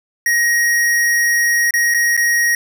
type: tone with dropouts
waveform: square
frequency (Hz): 1885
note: A#6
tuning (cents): +19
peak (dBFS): -13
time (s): 0.26-2.55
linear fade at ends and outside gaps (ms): 2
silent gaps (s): 1.708-1.738 / 1.94-1.945 / 2.167-2.175
effects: none